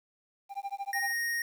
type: tone with tremolo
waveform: triangle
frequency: 795 Hz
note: G5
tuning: 24 cents sharp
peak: -29 dBFS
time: 0.49-1.13 s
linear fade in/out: 50 ms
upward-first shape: sine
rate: 13 Hz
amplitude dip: 100%
type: tone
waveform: square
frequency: 1864.7 Hz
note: A#6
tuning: in tune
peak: -30 dBFS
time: 0.93-1.42 s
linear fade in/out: 2 ms
effects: 10-bit